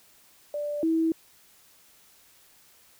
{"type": "tone pair in turn", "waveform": "sine", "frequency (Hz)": [587.3, 324.7], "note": ["D5", "E4"], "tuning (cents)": [0, -26], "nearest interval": "minor seventh", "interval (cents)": 1026, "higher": "first", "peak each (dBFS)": [-28, -21], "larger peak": "second", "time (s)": [[0.54, 0.83], [0.83, 1.12]], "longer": "neither", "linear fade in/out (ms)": 2, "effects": ["white hiss -58 dBFS RMS until 2.99 s"]}